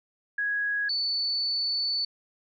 sine tone pair in turn, 1661.2 / 4481 Hz, G#6 / C#8, 0 / +18 cents, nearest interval octave + perfect fourth, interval 1718 cents, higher second, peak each -25 dBFS, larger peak neither, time 0.38-0.89 / 0.89-2.05 s, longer second, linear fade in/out 5 ms, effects none

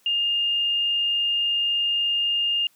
sine tone with frequency modulation, 2821 Hz, F7, 17 cents sharp, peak -20 dBFS, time 0.06-2.67 s, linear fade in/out 2 ms, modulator 23.5 Hz, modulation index 0.31, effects white hiss -61 dBFS RMS until 2.75 s + high-pass 100 Hz 12 dB/octave

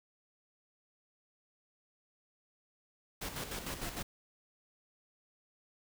pink noise with tremolo, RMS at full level -39 dBFS, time 3.21-4.03 s, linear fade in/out 10 ms, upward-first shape square, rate 6.6 Hz, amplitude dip 55%, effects none

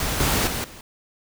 pink noise with level steps, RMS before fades -25 / -21 / -27 / -42 dBFS, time 0-0.81 s, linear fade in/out 2 ms, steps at 0.2 / 0.47 / 0.64 s, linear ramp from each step 2 ms, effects none

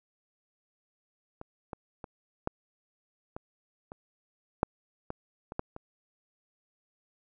clicks, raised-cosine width 1 ms, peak -27 / -23 / -26 / -15 / -24 / -28 / -9 / -21 / -25 / -16 / -27 dBFS, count 11, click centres 1.414 / 1.732 / 2.042 / 2.474 / 3.365 / 3.919 / 4.631 / 5.104 / 5.521 / 5.594 / 5.764 s, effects none

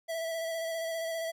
square tone with vibrato, 657 Hz, E5, 6 cents flat, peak -33 dBFS, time 0.08-1.32 s, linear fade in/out 20 ms, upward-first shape square, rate 15 Hz, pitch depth 17 cents each way, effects none

